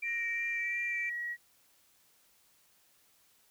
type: tone with vibrato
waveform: sine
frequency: 2349 Hz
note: D7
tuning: in tune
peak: -33 dBFS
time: 0.02-1.1 s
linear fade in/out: 10 ms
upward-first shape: sine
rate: 2.8 Hz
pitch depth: 16 cents each way
type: tone with pitch glide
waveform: sine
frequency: 1864.7 to 1911.6 Hz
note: A#6 to A#6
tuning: 0 to +43 cents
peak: -34 dBFS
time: 0.03-1.37 s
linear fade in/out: 50 ms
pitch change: +43 cents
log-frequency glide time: 0.58-0.67 s
effects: tanh soft clip ceiling -24 dBFS + white hiss -67 dBFS RMS until 3.5 s